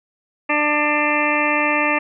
harmonic tone, 297.3 Hz, D4, 21 cents sharp, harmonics 1 / 2 / 3 / 4 / 6 / 7 / 8 / 9, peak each -24 / -24 / -24 / -24 / -24 / -24 / -24 / -24 dBFS, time 0.49-1.99 s, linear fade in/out 10 ms, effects none

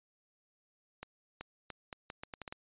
accelerating click train, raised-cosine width 0.3 ms, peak -26 dBFS, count 10, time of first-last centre 1.03-2.525 s, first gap 380 ms, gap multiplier 0.77, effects resampled to 8000 Hz

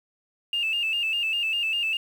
sine tone with vibrato, 2723 Hz, F7, 44 cents flat, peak -22 dBFS, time 0.53-1.97 s, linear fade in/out 2 ms, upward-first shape square, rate 5 Hz, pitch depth 59 cents each way, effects tanh soft clip ceiling -19 dBFS + 8-bit

